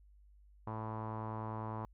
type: tone with low-pass filter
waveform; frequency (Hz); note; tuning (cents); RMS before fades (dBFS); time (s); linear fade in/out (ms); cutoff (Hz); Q
sawtooth; 110; A2; 0; -41; 0.67-1.85; 0; 1000; 4.9
effects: added 50 Hz sine -59 dBFS peak until 1.93 s